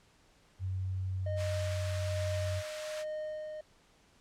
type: tone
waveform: sine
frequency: 93.8 Hz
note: F#2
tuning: 24 cents sharp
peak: -32 dBFS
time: 0.59-2.63 s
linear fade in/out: 50 ms
type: tone with tremolo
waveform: triangle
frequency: 615 Hz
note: D#5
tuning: 20 cents flat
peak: -33 dBFS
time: 1.26-3.61 s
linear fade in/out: 5 ms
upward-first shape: sine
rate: 1.2 Hz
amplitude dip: 40%
type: high-pass noise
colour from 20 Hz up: pink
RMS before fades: -45 dBFS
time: 1.36-3.05 s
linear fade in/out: 50 ms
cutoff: 1100 Hz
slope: 24 dB/octave
effects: pink hiss -65 dBFS RMS until 4.2 s + low-pass 8000 Hz 12 dB/octave